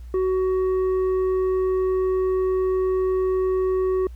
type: tone with tanh clipping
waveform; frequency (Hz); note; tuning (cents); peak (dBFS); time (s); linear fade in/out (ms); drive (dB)
triangle; 374.3; F#4; +20; -20; 0.14-4.07; 2; 10
effects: added 60 Hz sine -35 dBFS peak until 4.15 s + pink hiss -60 dBFS RMS until 4.15 s